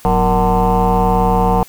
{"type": "tone with frequency modulation", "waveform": "sine", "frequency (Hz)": 466.2, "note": "A#4", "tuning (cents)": 0, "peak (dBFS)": -9, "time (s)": [0.05, 1.63], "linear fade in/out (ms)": 0, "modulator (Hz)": 142, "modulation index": 3.6, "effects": ["tanh soft clip ceiling -6 dBFS", "white hiss -42 dBFS RMS until 1.68 s"]}